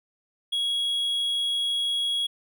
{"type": "tone", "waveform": "triangle", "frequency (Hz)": 3322, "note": "G#7", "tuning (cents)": 0, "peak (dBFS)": -22, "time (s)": [0.52, 2.27], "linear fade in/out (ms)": 10, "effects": []}